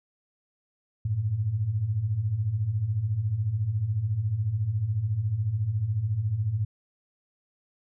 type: beating tone pair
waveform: sine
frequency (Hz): 96.2 / 110.2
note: G2 / A2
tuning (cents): -32 / +3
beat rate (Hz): 14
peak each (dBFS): -31 / -25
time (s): 1.05-6.65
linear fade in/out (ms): 5
effects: none